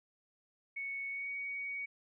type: tone with pitch glide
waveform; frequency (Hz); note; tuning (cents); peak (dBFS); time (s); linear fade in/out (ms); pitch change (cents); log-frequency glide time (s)
sine; 2217 to 2245; C#7 to C#7; 0 to +21; -37; 0.76-1.86; 10; +21; 1.09-1.3
effects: none